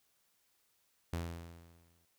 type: tone with exponential decay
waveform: sawtooth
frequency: 84.5 Hz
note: E2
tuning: 43 cents sharp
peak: -30 dBFS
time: 1.13-2.05 s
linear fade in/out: 0 ms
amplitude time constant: 200 ms
effects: white hiss -75 dBFS RMS until 2.18 s